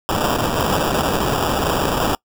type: noise with sample-and-hold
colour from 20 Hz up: white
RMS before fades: -19 dBFS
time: 0.09-2.15 s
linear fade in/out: 0 ms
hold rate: 2100 Hz
effects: noise-tail reverb RT60 0.1 s tail -25 dB re dry